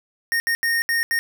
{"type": "tone bursts at uneven times", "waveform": "square", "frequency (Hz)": 1847, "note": "A#6", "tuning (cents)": -16, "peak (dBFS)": -19, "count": 5, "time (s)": [[0.32, 0.4], [0.47, 0.55], [0.63, 0.82], [0.89, 1.03], [1.11, 1.19]], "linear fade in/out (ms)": 0, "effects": []}